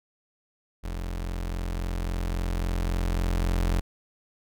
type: tone with level ramp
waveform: 35% pulse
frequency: 43.64 Hz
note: F1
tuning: 1 cent flat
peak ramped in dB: -29 to -20 dBFS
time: 0.83-3.81 s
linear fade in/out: 20 ms
effects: none